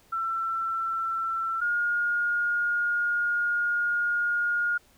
sine tone pair in turn, 1342 / 1426.2 Hz, E6 / F6, +31 / +36 cents, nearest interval minor second, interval 105 cents, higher second, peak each -26 / -23 dBFS, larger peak second, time 0.12-1.61 / 1.61-4.78 s, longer second, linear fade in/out 10 ms, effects pink hiss -60 dBFS RMS until 4.97 s

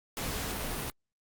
pink noise, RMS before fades -35 dBFS, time 0.17-0.9 s, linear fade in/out 0 ms, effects Opus 48 kbps

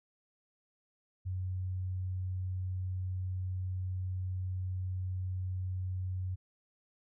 sine tone, 92.5 Hz, F#2, in tune, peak -33 dBFS, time 1.25-6.36 s, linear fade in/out 20 ms, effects none

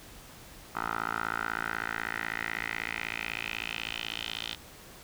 10% pulse tone with band-pass filter sweep, 56.1 Hz, A1, 34 cents sharp, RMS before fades -35 dBFS, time 0.75-4.55 s, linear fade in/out 5 ms, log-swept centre 1200 to 3400 Hz, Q 4, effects pink hiss -50 dBFS RMS until 5.03 s

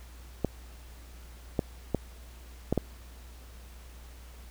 clicks, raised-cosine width 2 ms, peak -12 dBFS, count 5, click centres 0.447 / 1.592 / 1.947 / 2.726 / 2.777 s, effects added 60 Hz sine -46 dBFS peak until 4.5 s + pink hiss -55 dBFS RMS until 4.5 s

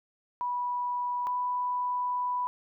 sine tone pair in turn, 980 / 989.1 Hz, B5 / B5, -14 / +2 cents, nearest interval unison, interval 16 cents, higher second, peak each -28 / -27 dBFS, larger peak second, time 0.41-1.27 / 1.27-2.47 s, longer second, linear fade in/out 0 ms, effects none

